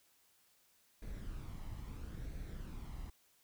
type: noise with flanger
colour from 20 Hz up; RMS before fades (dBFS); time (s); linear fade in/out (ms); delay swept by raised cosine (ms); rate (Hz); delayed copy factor
brown; -45; 1.02-3.1; 5; 0.48 to 1.01; 0.75; +0.5
effects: white hiss -71 dBFS RMS until 3.43 s